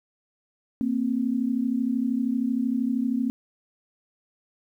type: tone pair together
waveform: sine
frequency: 231.6 / 264.5 Hz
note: A#3 / C4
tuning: -11 / +19 cents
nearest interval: major second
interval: 230 cents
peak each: -25 dBFS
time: 0.81-3.3 s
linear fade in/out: 0 ms
effects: 10-bit